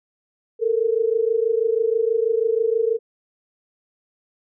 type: tone pair together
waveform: sine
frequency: 440 / 466.2 Hz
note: A4 / A#4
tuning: 0 / 0 cents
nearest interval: minor second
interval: 100 cents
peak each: -20 dBFS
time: 0.59-2.99 s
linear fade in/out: 50 ms
effects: none